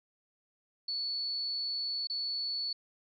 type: tone with dropouts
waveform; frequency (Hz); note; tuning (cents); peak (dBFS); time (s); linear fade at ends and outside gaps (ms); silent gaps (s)
sine; 4435; C#8; 0; -32; 0.88-2.73; 5; 2.072-2.098
effects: none